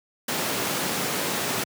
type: high-pass noise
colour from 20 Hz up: pink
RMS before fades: -27 dBFS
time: 0.28-1.64 s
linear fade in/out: 5 ms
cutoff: 170 Hz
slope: 12 dB/octave
effects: high-pass 100 Hz 12 dB/octave